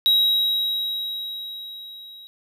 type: tone with level ramp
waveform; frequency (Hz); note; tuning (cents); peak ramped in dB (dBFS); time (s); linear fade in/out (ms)
triangle; 3835; A#7; +48; -12 to -39; 0.06-2.27; 0
effects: none